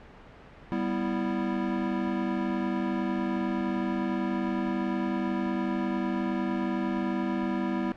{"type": "chord", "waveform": "square", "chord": "E minor", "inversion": "first", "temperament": "equal", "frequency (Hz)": [196, 246.9, 329.6], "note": ["G3", "B3", "E4"], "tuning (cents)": [0, 0, 0], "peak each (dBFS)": -32, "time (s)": [0.72, 7.92], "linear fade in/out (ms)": 0, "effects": ["pink hiss -49 dBFS RMS until 7.96 s", "low-pass 2000 Hz 12 dB/octave"]}